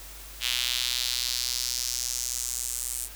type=tone with high-pass filter sweep; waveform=sawtooth; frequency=123.7 Hz; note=B2; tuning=3 cents sharp; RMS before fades=-30 dBFS; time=0.4-3.09 s; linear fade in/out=50 ms; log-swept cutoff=3100 to 8800 Hz; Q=2.3; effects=added 50 Hz sine -45 dBFS peak until 3.15 s + white hiss -45 dBFS RMS until 3.15 s